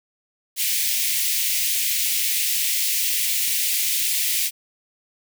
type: high-pass noise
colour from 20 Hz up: white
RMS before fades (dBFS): -22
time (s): 0.56-4.51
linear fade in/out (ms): 50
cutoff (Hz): 2000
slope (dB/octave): 48
effects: none